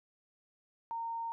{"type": "tone", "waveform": "sine", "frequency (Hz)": 920, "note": "A#5", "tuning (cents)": -23, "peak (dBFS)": -35, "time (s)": [0.91, 1.32], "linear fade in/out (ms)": 0, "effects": []}